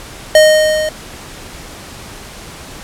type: tone with level ramp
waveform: square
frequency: 619 Hz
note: D#5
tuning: 9 cents flat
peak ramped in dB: -3 to -16 dBFS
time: 0.35-0.89 s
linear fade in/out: 2 ms
effects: pink hiss -32 dBFS RMS until 2.83 s + low-pass 11000 Hz 12 dB/octave